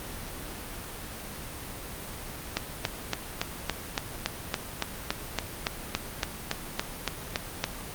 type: click train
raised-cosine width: 0.2 ms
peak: -8 dBFS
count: 19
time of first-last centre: 2.57-7.64 s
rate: 3.55 Hz
effects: pink hiss -39 dBFS RMS until 7.94 s + Opus 32 kbps